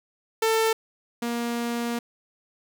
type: tone pair in turn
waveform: sawtooth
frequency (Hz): 446 / 236.3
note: A4 / A#3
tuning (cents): +23 / +24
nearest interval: major seventh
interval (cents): 1099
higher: first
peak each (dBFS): -16 / -22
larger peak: first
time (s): 0.42-0.73 / 1.22-1.99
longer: second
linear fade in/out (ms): 5
effects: none